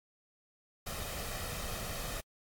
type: noise with comb filter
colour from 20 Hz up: pink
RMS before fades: -39 dBFS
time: 0.86-2.21 s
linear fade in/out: 10 ms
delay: 1.6 ms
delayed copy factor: +0.55
effects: AAC 64 kbps